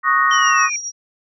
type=chord; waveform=sine; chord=D# minor seventh; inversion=third; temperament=equal; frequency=1108.7 / 1244.5 / 1480 / 1864.7 Hz; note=C#6 / D#6 / F#6 / A#6; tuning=0 / 0 / 0 / 0 cents; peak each=-17 / -17 / -23 / -17 dBFS; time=0.03-0.7 s; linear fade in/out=50 ms
type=tone with tremolo; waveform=sine; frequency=5690 Hz; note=F8; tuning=31 cents sharp; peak=-20 dBFS; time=0.3-0.92 s; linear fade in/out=50 ms; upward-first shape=triangle; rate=7.2 Hz; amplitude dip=70%
type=linear sweep; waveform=sine; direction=down; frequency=3106 to 2332 Hz; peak=-22 dBFS; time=0.31-0.76 s; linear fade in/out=2 ms
effects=none